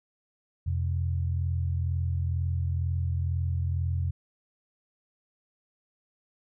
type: tone pair together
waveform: sine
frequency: 86.18 / 128.3 Hz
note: F2 / C3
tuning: -22 / -34 cents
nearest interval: perfect fifth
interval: 688 cents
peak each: -26 / -32 dBFS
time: 0.66-4.11 s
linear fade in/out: 10 ms
effects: none